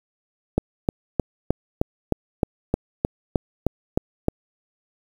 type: click train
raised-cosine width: 2 ms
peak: -5 dBFS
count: 13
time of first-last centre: 0.58-4.284 s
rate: 3.24 Hz
effects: 7-bit